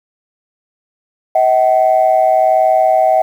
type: tone pair together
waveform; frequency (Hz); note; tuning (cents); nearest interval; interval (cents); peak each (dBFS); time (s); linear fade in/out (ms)
sine; 638.7 / 760; D#5 / F#5; +45 / +46; minor third; 301; -10; 1.35-3.22; 5
effects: tanh soft clip ceiling -2 dBFS + 7-bit